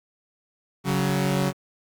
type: tone pair together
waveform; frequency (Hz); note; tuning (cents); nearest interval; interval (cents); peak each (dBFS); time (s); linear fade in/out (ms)
sawtooth; 140 / 186.88; C#3 / F#3; +18 / +18; perfect fourth; 500; -20; 0.84-1.53; 50
effects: Opus 48 kbps